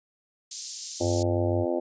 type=high-pass noise; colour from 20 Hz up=pink; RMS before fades=-33 dBFS; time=0.51-1.23 s; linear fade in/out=5 ms; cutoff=4900 Hz; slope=24 dB/octave
type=harmonic tone; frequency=86.7 Hz; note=F2; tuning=12 cents flat; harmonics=3 / 4 / 5 / 6 / 7 / 8 / 9 / 10; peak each=-33 / -28 / -39 / -32 / -30 / -41 / -39 / -44 dBFS; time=1-1.8 s; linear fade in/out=10 ms
type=tone; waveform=sine; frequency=98.2 Hz; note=G2; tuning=4 cents sharp; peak=-26 dBFS; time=1-1.66 s; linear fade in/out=50 ms
effects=resampled to 16000 Hz